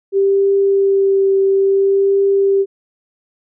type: tone with vibrato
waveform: sine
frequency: 392 Hz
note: G4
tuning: in tune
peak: -10 dBFS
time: 0.12-2.66 s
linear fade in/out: 50 ms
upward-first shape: triangle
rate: 0.59 Hz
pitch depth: 15 cents each way
effects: none